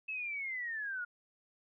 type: linear sweep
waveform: sine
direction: down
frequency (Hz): 2622 to 1411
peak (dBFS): -36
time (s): 0.08-1.05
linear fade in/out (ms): 10
effects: none